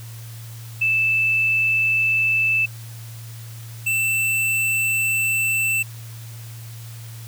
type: tone pair in turn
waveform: sine / square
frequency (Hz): 2637 / 2665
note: E7 / E7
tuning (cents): 0 / +18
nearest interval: unison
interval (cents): 18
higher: second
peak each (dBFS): -16 / -19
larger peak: first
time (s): 0.81-2.66 / 3.86-5.83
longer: second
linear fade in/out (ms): 10
effects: added 114 Hz sine -34 dBFS peak until 7.27 s + white hiss -44 dBFS RMS until 7.27 s